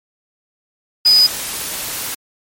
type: tone in noise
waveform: sine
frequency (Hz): 4978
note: D#8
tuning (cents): 0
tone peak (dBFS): -7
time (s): 1.05-1.27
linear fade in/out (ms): 10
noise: white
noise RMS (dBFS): -24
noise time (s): 1.05-2.15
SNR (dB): +14
effects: MP3 64 kbps